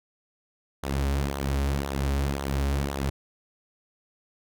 sawtooth tone with flanger, 69.3 Hz, C#2, in tune, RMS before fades -27 dBFS, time 0.83-3.1 s, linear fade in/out 5 ms, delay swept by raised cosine 0.39 to 6.29 ms, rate 1.9 Hz, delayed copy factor -0.6, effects none

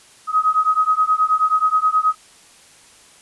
sine beating tone pair, 1259 / 1268.4 Hz, D#6 / D#6, +20 / +33 cents, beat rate 9.4 Hz, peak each -17 dBFS, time 0.27-2.15 s, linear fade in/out 50 ms, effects white hiss -48 dBFS RMS until 3.21 s + resampled to 24000 Hz

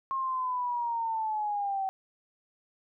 sine linear sweep, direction down, 1077 to 762 Hz, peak -28 dBFS, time 0.11-1.89 s, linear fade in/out 0 ms, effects none

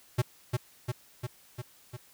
square tone with echo, 122.5 Hz, B2, 14 cents flat, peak -23 dBFS, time 0.18-0.22 s, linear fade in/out 10 ms, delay 350 ms, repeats 5, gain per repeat -3 dB, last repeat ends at 1.97 s, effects white hiss -59 dBFS RMS until 2.13 s

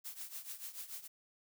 blue noise with tremolo, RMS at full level -43 dBFS, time 0.04-1.08 s, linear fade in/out 20 ms, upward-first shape triangle, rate 6.9 Hz, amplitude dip 85%, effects none

